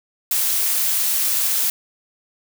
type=noise with amplitude modulation; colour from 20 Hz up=blue; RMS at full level=-18 dBFS; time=0.31-1.7 s; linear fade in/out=2 ms; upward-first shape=sine; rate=216 Hz; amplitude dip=35%; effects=none